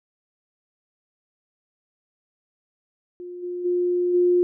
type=tone with level steps; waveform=sine; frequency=355.3 Hz; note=F4; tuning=30 cents sharp; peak=-33 / -27 / -19 / -15 dBFS; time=3.2-4.43 s; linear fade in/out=0 ms; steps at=3.42 / 3.64 / 4.13 s; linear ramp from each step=20 ms; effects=none